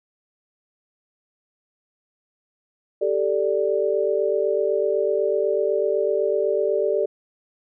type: chord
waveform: sine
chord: G suspended second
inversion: none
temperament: equal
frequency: 392 / 440 / 587.3 Hz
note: G4 / A4 / D5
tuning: 0 / 0 / 0 cents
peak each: -23 dBFS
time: 3.01-7.06 s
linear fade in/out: 10 ms
effects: none